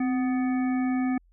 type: harmonic tone with a mistuned harmonic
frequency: 248.6 Hz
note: B3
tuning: 12 cents sharp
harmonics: 1 / 3 / 5 / 7 / 9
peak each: -23 / -35 / -42 / -42 / -42 dBFS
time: 0-1.18 s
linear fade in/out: 5 ms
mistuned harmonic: 1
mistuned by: +67 cents
effects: added 43 Hz sine -57 dBFS peak until 1.32 s